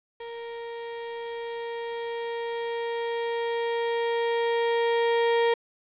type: tone with level ramp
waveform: 35% pulse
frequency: 466.2 Hz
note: A#4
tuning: in tune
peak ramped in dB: -34 to -18 dBFS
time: 0.2-5.54 s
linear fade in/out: 5 ms
effects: resampled to 8000 Hz + 9-bit